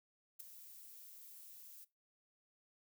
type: noise with ADSR envelope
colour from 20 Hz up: violet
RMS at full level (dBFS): -45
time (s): 0.39-1.85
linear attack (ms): 15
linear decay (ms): 4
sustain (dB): -11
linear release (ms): 16
effects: noise-tail reverb RT60 0.2 s tail -18 dB re dry